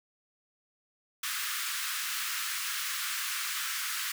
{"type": "high-pass noise", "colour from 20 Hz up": "pink", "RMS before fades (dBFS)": -34, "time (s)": [1.23, 4.12], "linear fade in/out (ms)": 5, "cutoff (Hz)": 1200, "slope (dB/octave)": 48, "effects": []}